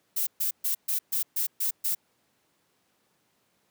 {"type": "noise bursts", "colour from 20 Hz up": "violet", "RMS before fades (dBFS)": -27, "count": 8, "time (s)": [0.16, 1.95], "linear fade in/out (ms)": 10, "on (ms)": 110, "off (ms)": 130, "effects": ["pink hiss -70 dBFS RMS until 3.7 s", "high-pass 150 Hz 12 dB/octave"]}